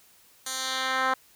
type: tone with band-pass filter sweep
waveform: 10% pulse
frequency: 261.4 Hz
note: C4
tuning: 1 cent flat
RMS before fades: -28 dBFS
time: 0.46-1.14 s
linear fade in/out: 5 ms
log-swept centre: 8000 to 1200 Hz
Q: 1.1
effects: white hiss -58 dBFS RMS until 1.35 s